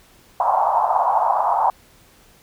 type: band-pass noise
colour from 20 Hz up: white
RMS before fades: -18 dBFS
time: 0.4-1.7 s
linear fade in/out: 2 ms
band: 690 to 1000 Hz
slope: 48 dB/octave
effects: pink hiss -52 dBFS RMS until 2.42 s